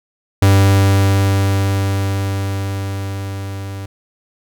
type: tone with level ramp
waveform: 45% pulse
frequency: 98 Hz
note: G2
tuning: in tune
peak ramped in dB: -7 to -25 dBFS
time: 0.42-3.86 s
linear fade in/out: 5 ms
effects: none